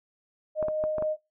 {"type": "tone with tremolo", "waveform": "sine", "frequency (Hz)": 618, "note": "D#5", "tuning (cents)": -12, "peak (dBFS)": -24, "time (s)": [0.55, 1.17], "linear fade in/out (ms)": 50, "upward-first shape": "triangle", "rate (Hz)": 4.3, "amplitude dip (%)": 30}
{"type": "clicks", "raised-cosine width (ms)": 1, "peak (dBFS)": -20, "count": 5, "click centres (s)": [0.627, 0.684, 0.839, 0.983, 1.024]}
{"effects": ["noise-tail reverb RT60 0.2 s tail -19 dB re dry"]}